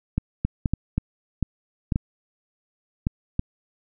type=clicks; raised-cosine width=5 ms; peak=-9 dBFS; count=10; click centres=0.18 / 0.45 / 0.658 / 0.736 / 0.98 / 1.427 / 1.922 / 1.959 / 3.069 / 3.394 s; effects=none